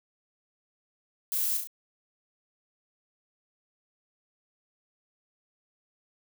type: noise with echo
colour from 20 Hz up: violet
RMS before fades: -30 dBFS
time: 1.32-1.57 s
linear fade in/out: 0 ms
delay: 34 ms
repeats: 3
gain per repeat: -4 dB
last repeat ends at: 1.672 s
effects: none